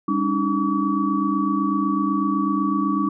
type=tone cluster; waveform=sine; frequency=199.5 / 281.9 / 309.9 / 1139 Hz; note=G3 / C#4 / D#4 / C#6; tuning=+31 / +29 / -7 / +47 cents; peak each=-24 dBFS; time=0.08-3.09 s; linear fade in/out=5 ms; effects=none